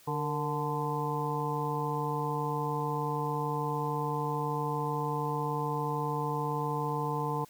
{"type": "harmonic tone with a mistuned harmonic", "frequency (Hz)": 146.83, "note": "D3", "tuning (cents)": 0, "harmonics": [1, 2, 3, 5, 6, 7], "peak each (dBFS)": [-34, -40, -36, -42, -35, -36], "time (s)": [0.07, 7.45], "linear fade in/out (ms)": 10, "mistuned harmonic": 3, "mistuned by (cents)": 66, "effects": ["white hiss -58 dBFS RMS until 7.49 s"]}